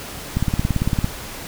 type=click train; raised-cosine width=5 ms; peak=-6 dBFS; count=13; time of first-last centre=0.37-1.044 s; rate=17.8 Hz; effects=pink hiss -33 dBFS RMS until 1.47 s